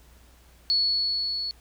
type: tone with level ramp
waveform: sine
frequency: 4400 Hz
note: C#8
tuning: 14 cents flat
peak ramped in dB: -19 to -28 dBFS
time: 0.7-1.51 s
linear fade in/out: 0 ms
effects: added 60 Hz sine -53 dBFS peak until 1.6 s + pink hiss -58 dBFS RMS until 1.6 s